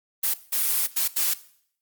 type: noise bursts at uneven times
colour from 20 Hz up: blue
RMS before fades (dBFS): -23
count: 4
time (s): 0.23-0.34 / 0.52-0.87 / 0.96-1.08 / 1.16-1.34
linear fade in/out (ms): 10
effects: noise-tail reverb RT60 0.6 s tail -17 dB re dry + Opus 32 kbps